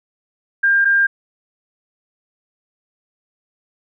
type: tone pair in turn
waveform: sine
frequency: 1600 / 1600 Hz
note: G6 / G6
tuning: +35 / +35 cents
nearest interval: unison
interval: 0 cents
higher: neither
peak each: -11 dBFS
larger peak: neither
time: 0.63-0.85 / 0.85-1.07 s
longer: neither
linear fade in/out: 10 ms
effects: none